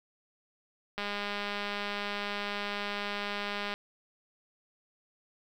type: click train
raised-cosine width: 0.3 ms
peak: -19 dBFS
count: 564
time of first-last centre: 0.98-3.74 s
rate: 204 Hz
effects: 9-bit